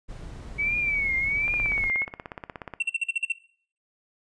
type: noise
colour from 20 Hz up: brown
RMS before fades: -38 dBFS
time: 0.08-1.91 s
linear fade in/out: 20 ms
type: tone with vibrato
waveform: sine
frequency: 2263 Hz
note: C#7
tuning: 35 cents sharp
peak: -23 dBFS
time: 0.58-2.05 s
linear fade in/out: 20 ms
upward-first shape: triangle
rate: 1.3 Hz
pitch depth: 130 cents each way
type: click train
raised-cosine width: 0.5 ms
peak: -20 dBFS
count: 22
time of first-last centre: 1.48-2.737 s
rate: 16.7 Hz
type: tone bursts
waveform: triangle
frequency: 2718 Hz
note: F7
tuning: 48 cents flat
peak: -20 dBFS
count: 8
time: 2.8-3.322 s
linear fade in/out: 5 ms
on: 25 ms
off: 46 ms
effects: noise-tail reverb RT60 0.5 s tail -17 dB re dry + resampled to 22050 Hz